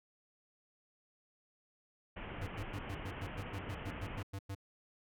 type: low-pass noise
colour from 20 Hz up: pink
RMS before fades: -45 dBFS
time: 2.16-4.23 s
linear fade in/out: 10 ms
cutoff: 3100 Hz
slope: 96 dB/octave
type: tone bursts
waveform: square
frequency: 98 Hz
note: G2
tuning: in tune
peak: -40 dBFS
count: 14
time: 2.41-4.551 s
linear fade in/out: 10 ms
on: 61 ms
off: 99 ms
effects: none